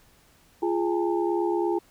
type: tone cluster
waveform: sine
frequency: 345.9 / 414.7 / 818 / 901 Hz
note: F4 / G#4 / G#5 / A5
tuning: -17 / -3 / -26 / +41 cents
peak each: -24 / -29 / -32 / -33 dBFS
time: 0.62-1.79 s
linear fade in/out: 10 ms
effects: pink hiss -59 dBFS RMS until 1.9 s